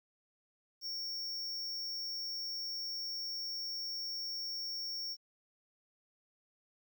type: tone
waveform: square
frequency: 5490 Hz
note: F8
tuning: 31 cents flat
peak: -38 dBFS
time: 0.81-5.17 s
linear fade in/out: 50 ms
effects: 11-bit